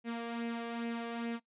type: tone with flanger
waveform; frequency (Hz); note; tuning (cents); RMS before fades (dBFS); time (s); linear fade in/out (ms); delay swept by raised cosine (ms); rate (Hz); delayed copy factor
sawtooth; 233.1; A#3; 0; -38; 0.04-1.4; 50; 0.4 to 1.8; 2.4; +0.5
effects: noise-tail reverb RT60 0.1 s tail -21 dB re dry + resampled to 8000 Hz